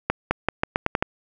accelerating click train, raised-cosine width 0.5 ms, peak -4 dBFS, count 8, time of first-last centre 0.1-1.025 s, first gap 210 ms, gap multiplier 0.84, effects none

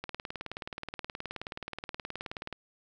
click train, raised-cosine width 0.3 ms, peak -21 dBFS, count 48, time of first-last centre 0.04-2.527 s, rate 18.9 Hz, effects none

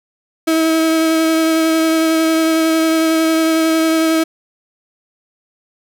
35% pulse tone with vibrato, 322.1 Hz, E4, 40 cents flat, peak -10 dBFS, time 0.47-4.24 s, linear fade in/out 10 ms, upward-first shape sine, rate 11 Hz, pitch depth 13 cents each way, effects none

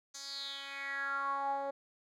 10% pulse tone with band-pass filter sweep, 277.2 Hz, C#4, in tune, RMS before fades -38 dBFS, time 0.14-1.71 s, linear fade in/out 10 ms, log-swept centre 6000 to 610 Hz, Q 5.8, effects none

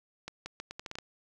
accelerating click train, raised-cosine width 0.2 ms, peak -22 dBFS, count 9, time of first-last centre 0.28-0.986 s, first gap 180 ms, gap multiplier 0.78, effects none

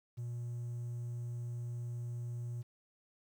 triangle tone, 119.7 Hz, A#2, 46 cents sharp, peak -35 dBFS, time 0.17-2.63 s, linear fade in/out 20 ms, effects tanh soft clip ceiling -32 dBFS + 11-bit

